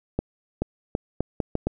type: accelerating click train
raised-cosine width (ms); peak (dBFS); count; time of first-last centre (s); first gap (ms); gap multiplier
2; -10; 7; 0.19-1.67; 430; 0.77
effects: none